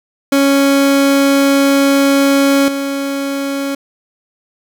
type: tone with level steps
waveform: 30% pulse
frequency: 277.2 Hz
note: C#4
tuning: in tune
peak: -6 / -14 dBFS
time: 0.32-3.75 s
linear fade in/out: 5 ms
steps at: 2.68 s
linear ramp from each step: 2 ms
effects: none